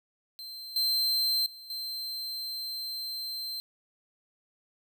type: tone with level steps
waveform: 45% pulse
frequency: 4120 Hz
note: C8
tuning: 28 cents flat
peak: -39 / -24 / -44 / -33 dBFS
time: 0.39-3.6 s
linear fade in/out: 0 ms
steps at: 0.76 / 1.46 / 1.7 s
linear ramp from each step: 2 ms
effects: none